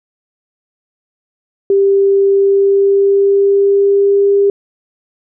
sine tone with pitch glide, 394.5 to 400.2 Hz, G4 to G4, +11 to +36 cents, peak -7 dBFS, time 1.7-4.5 s, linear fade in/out 2 ms, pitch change +25 cents, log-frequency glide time 2.31-4.38 s, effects none

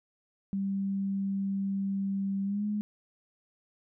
sine tone with pitch glide, 196 to 208.9 Hz, G3 to G#3, 0 to +10 cents, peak -28 dBFS, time 0.53-2.81 s, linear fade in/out 0 ms, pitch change +110 cents, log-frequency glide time 2.44-2.65 s, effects none

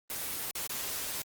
white noise with dropouts, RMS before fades -36 dBFS, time 0.1-1.22 s, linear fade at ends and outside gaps 1 ms, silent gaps 0.51-0.552 / 0.669-0.696 s, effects Opus 24 kbps

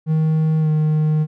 triangle tone with pitch glide, 157.5 to 154.17 Hz, D#3 to D#3, +21 to -16 cents, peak -12 dBFS, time 0.06-1.27 s, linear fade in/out 50 ms, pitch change -37 cents, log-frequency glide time 0.6-0.69 s, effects none

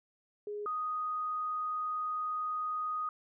sine tone pair in turn, 415.3 / 1244.5 Hz, G#4 / D#6, 0 / 0 cents, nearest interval octave + perfect fifth, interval 1900 cents, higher second, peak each -36 / -32 dBFS, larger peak second, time 0.47-0.66 / 0.66-3.09 s, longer second, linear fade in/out 2 ms, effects none

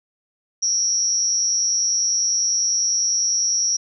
sine tone with amplitude modulation, 5660 Hz, F8, 22 cents sharp, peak -13 dBFS, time 0.62-3.77 s, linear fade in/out 10 ms, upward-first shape sine, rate 210 Hz, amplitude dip 95%, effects none

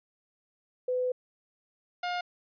sine / sawtooth tone pair in turn, 503 / 711.3 Hz, B4 / F5, +32 / +32 cents, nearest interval tritone, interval 600 cents, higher second, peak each -26 dBFS, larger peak neither, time 0.88-1.12 / 2.03-2.21 s, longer first, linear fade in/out 5 ms, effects resampled to 11025 Hz

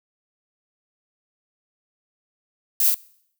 violet noise with echo, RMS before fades -19 dBFS, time 2.8-2.9 s, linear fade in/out 2 ms, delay 44 ms, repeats 1, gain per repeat -2 dB, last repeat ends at 2.944 s, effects noise-tail reverb RT60 0.7 s tail -23 dB re dry

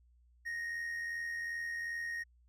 triangle tone with amplitude modulation, 1864.7 Hz, A#6, in tune, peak -33 dBFS, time 0.45-2.24 s, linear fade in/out 20 ms, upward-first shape sine, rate 82.6 Hz, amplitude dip 40%, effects added 60 Hz sine -63 dBFS peak until 2.48 s

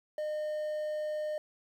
triangle tone with quantisation, 609 Hz, D#5, 37 cents flat, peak -30 dBFS, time 0.18-1.38 s, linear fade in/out 2 ms, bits 10, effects none

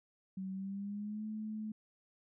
sine tone with pitch glide, 190 to 215.7 Hz, F#3 to A3, +46 to -34 cents, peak -38 dBFS, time 0.37-1.72 s, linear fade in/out 5 ms, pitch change +220 cents, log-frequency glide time 0.52-1.25 s, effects none

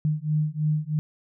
sine beating tone pair, 151.2 / 154.3 Hz, D#3 / D#3, -49 / -14 cents, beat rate 3.1 Hz, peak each -25 dBFS, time 0.05-0.99 s, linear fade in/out 0 ms, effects none

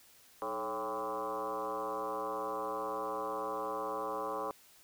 sine tone with frequency modulation, 784 Hz, G5, in tune, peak -34 dBFS, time 0.42-4.51 s, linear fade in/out 0 ms, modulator 118 Hz, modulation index 3.5, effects white hiss -61 dBFS RMS until 4.83 s

